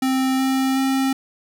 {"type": "tone with pitch steps", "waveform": "square", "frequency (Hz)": [262.4, 264.7, 267], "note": ["C4", "C4", "C4"], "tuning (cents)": [5, 20, 35], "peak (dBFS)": -18, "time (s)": [0.02, 1.13], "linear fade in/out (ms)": 5, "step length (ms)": 370, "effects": []}